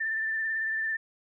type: tone with vibrato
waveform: sine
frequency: 1778 Hz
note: A6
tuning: 18 cents sharp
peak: -27 dBFS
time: 0-0.97 s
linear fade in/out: 10 ms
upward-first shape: triangle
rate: 18 Hz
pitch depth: 28 cents each way
effects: none